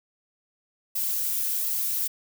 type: noise with flanger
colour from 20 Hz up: violet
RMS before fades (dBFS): -27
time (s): 0.95-2.08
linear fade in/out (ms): 10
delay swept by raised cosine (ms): 1.5 to 4.6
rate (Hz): 1.4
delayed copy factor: +0.7
effects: none